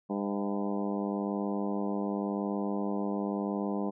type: harmonic tone with a mistuned harmonic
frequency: 100.9 Hz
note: G#2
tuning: 49 cents flat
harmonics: 2 / 3 / 4 / 5 / 6 / 7 / 8 / 9 / 10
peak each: -32 / -36 / -38 / -40 / -42 / -43 / -44 / -45 / -46 dBFS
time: 0.09-3.91 s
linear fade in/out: 20 ms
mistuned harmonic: 6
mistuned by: +41 cents
effects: none